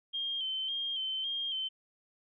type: tone with vibrato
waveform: sine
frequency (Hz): 3149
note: G7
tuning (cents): +7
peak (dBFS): -32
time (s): 0.13-1.69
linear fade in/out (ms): 20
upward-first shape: square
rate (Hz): 1.8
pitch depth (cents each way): 38
effects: none